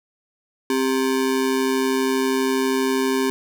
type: ring-modulated tone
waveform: square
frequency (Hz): 330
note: E4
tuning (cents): +2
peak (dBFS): -16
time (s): 0.7-3.3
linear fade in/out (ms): 0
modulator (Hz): 66.2
effects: none